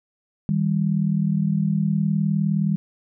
sine tone pair together, 159 / 198.45 Hz, D#3 / G3, +38 / +22 cents, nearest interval major third, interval 384 cents, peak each -21 dBFS, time 0.49-2.76 s, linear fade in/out 0 ms, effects none

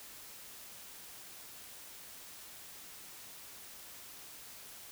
silence, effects white hiss -51 dBFS RMS until 4.91 s

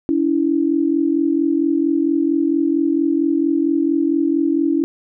sine tone pair together, 285.2 / 329.6 Hz, C#4 / E4, +49 / 0 cents, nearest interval minor third, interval 251 cents, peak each -17 dBFS, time 0.09-4.84 s, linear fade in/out 0 ms, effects none

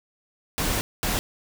pink noise bursts at uneven times, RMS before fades -25 dBFS, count 2, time 0.58-0.81 / 1.03-1.19 s, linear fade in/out 0 ms, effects none

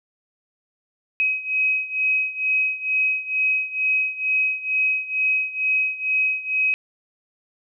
sine beating tone pair, 2536 / 2538.2 Hz, D#7 / D#7, +32 / +34 cents, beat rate 2.2 Hz, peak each -21 / -24 dBFS, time 1.2-6.74 s, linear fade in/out 0 ms, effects none

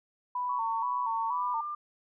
sine tone with vibrato, 948 Hz, A#5, 29 cents sharp, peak -29 dBFS, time 0.35-1.61 s, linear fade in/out 5 ms, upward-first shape square, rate 2.1 Hz, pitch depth 74 cents each way
sine tone with pitch glide, 1115 to 1195 Hz, C#6 to D6, +10 to +30 cents, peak -33 dBFS, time 0.49-1.75 s, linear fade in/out 5 ms, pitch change +120 cents, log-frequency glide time 1.29-1.44 s
effects none

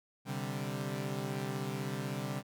sawtooth chord, C suspended second, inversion none, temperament equal, 130.81 / 146.83 / 196 Hz, C3 / D3 / G3, 0 / 0 / 0 cents, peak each -35 / -36 / -36 dBFS, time 0.25-2.43 s, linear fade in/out 50 ms, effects none

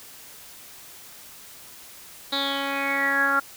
10% pulse tone with low-pass filter sweep, 277.2 Hz, C#4, in tune, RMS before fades -24 dBFS, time 2.32-3.4 s, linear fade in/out 10 ms, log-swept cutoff 3900 to 1400 Hz, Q 9.8, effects white hiss -45 dBFS RMS until 3.56 s

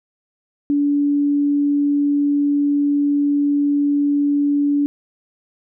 sine tone, 287.6 Hz, D4, 36 cents flat, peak -14 dBFS, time 0.7-4.86 s, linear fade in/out 0 ms, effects none

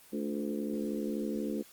harmonic tone with a mistuned harmonic, 72.5 Hz, D2, 22 cents flat, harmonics 3 / 4 / 5 / 6 / 7, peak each -35 / -37 / -39 / -41 / -42 dBFS, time 0.12-1.63 s, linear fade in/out 20 ms, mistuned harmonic 5, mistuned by -42 cents, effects white hiss -57 dBFS RMS until 1.72 s + Opus 24 kbps

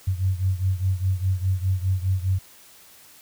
sine beating tone pair, 92.5 / 97.4 Hz, F#2 / G2, 0 / -11 cents, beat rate 4.9 Hz, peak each -22 / -25 dBFS, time 0.07-2.39 s, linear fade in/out 10 ms, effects white hiss -50 dBFS RMS until 3.21 s

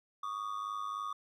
triangle ring-modulated tone, 1174.7 Hz, D6, in tune, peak -31 dBFS, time 0.23-1.13 s, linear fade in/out 5 ms, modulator 51.7 Hz, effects none

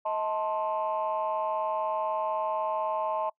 sine chord, A diminished, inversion second, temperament just, 633.6 / 880 / 1056 Hz, Eb5 / A5 / C6, +31 / 0 / +16 cents, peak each -30 / -30 / -32 dBFS, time 0.05-3.3 s, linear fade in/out 10 ms, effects noise-tail reverb RT60 0.1 s tail -23 dB re dry + tanh soft clip ceiling -20 dBFS

